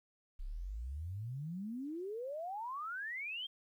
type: exponential sweep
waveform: sine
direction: up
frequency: 31 to 3257 Hz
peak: -39 dBFS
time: 0.39-3.47 s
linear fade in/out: 10 ms
effects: 12-bit